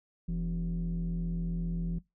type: tone pair together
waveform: sine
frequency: 42.5 / 170 Hz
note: F1 / F3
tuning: -46 / -46 cents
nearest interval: 2 octaves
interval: 2400 cents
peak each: -31 / -30 dBFS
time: 0.28-1.99 s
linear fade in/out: 10 ms
effects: noise-tail reverb RT60 0.2 s tail -21 dB re dry + tanh soft clip ceiling -27 dBFS